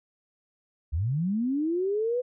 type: linear sweep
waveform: sine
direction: up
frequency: 67 to 506 Hz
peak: -24 dBFS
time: 0.92-2.22 s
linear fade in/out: 20 ms
effects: none